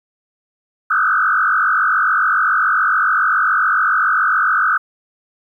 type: tone with frequency modulation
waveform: sine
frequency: 1384 Hz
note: F6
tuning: 16 cents flat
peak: -12 dBFS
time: 0.9-4.78 s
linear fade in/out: 10 ms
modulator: 47.1 Hz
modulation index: 3.6
effects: 9-bit